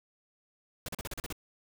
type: noise bursts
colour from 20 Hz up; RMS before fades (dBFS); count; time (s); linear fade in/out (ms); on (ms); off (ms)
pink; -38; 8; 0.86-1.326; 2; 25; 38
effects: none